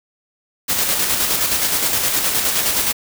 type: noise with tremolo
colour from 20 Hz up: white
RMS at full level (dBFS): -17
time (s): 0.68-2.93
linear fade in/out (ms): 20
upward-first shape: square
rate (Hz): 9.6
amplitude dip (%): 35
effects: none